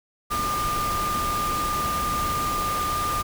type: tone in noise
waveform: sine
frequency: 1203 Hz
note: D6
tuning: 41 cents sharp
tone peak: -24 dBFS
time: 0.3-3.23 s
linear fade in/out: 20 ms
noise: pink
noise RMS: -30 dBFS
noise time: 0.3-3.23 s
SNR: +3 dB
effects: none